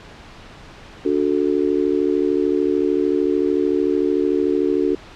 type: chord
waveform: sine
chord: D major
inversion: none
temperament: just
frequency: 293.7 / 367.1 / 440.5 Hz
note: D4 / F#4 / A4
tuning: 0 / -14 / +2 cents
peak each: -20 / -19 / -22 dBFS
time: 1.05-4.95 s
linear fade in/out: 5 ms
effects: pink hiss -41 dBFS RMS until 5.15 s + low-pass 4000 Hz 12 dB/octave